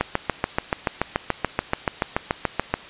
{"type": "click train", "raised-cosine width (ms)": 0.5, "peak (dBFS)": -4, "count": 20, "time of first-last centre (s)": [0.01, 2.74], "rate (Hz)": 6.96, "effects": ["white hiss -40 dBFS RMS until 2.89 s", "resampled to 8000 Hz"]}